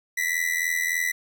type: ring-modulated tone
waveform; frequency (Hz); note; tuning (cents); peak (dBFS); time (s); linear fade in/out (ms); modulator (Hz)
45% pulse; 1977; B6; +1; -20; 0.17-1.12; 10; 41.7
effects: none